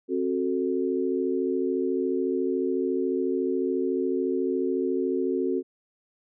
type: chord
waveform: sine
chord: F# diminished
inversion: second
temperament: just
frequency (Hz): 266.4 / 370 / 444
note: C4 / F#4 / A4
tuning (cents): +31 / 0 / +16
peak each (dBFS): -28 / -26 / -30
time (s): 0.08-5.63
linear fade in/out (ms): 50
effects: none